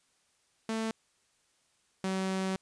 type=tone pair in turn; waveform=sawtooth; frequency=222.5 / 189.82 Hz; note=A3 / F#3; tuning=+20 / +45 cents; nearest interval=minor third; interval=275 cents; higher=first; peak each=-27 / -26 dBFS; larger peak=second; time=0.69-0.91 / 2.04-2.56 s; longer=second; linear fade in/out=2 ms; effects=white hiss -71 dBFS RMS until 2.61 s + resampled to 22050 Hz